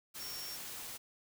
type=tone in noise; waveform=sine; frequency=5510 Hz; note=F8; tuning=24 cents flat; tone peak=-44 dBFS; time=0.19-0.57 s; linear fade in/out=20 ms; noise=white; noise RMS=-45 dBFS; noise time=0.14-0.98 s; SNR=-2 dB; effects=none